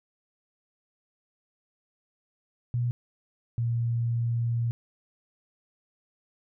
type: tone pair in turn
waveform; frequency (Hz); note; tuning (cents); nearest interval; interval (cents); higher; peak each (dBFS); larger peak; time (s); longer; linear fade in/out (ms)
sine; 120.9 / 117.39; B2 / A#2; -36 / +13; minor second; 51; first; -24; neither; 2.74-2.91 / 3.58-4.71; second; 0
effects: none